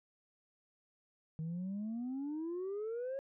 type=exponential sweep; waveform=sine; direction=up; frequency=155.56 to 553 Hz; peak=-35 dBFS; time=1.39-3.19 s; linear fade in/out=0 ms; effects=tanh soft clip ceiling -35 dBFS